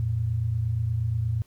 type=tone pair together; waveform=sine; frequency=86.1 / 114.53 Hz; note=F2 / A#2; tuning=-24 / -30 cents; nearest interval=perfect fourth; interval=494 cents; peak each=-30 / -24 dBFS; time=0-1.42 s; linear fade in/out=0 ms; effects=pink hiss -62 dBFS RMS until 1.46 s